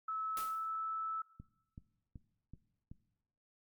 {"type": "tone with pitch glide", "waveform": "sine", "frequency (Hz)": [1300, 1311.3], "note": ["E6", "E6"], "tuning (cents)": [-24, -9], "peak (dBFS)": -36, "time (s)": [0.08, 1.22], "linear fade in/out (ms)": 5, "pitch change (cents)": 15, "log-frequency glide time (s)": [0.45, 0.58]}
{"type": "noise with exponential decay", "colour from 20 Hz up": "white", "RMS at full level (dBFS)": -41, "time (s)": [0.37, 0.7], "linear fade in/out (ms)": 1, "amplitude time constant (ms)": 71}
{"type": "click train", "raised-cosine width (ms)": 5, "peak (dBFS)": -37, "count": 5, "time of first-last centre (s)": [1.4, 2.915], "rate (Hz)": 2.64}
{"effects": ["noise-tail reverb RT60 1.0 s tail -20 dB re dry", "Opus 48 kbps"]}